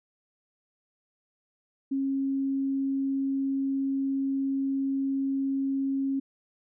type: tone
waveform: sine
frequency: 271.7 Hz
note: C#4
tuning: 35 cents flat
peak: -25 dBFS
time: 1.91-6.2 s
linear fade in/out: 10 ms
effects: none